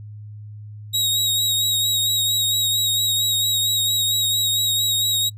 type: tone with vibrato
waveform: sawtooth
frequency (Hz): 3798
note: A#7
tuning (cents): +32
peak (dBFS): -15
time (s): 0.93-5.3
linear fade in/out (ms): 20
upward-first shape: triangle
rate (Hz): 4.4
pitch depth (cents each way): 35
effects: noise-tail reverb RT60 0.1 s tail -26 dB re dry + added 105 Hz sine -34 dBFS peak until 5.37 s